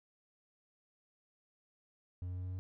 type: tone with pitch steps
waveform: triangle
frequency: 90 / 90.57 / 91.15 / 91.73 / 92.32 Hz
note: F#2 / F#2 / F#2 / F#2 / F#2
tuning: -47 / -36 / -25 / -14 / -3 cents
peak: -36 dBFS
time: 2.22-2.59 s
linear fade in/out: 0 ms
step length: 74 ms
effects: none